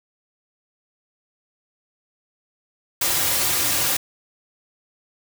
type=noise with comb filter; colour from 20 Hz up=white; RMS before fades=-21 dBFS; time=3.01-3.97 s; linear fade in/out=5 ms; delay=4.6 ms; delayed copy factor=-0.6; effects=none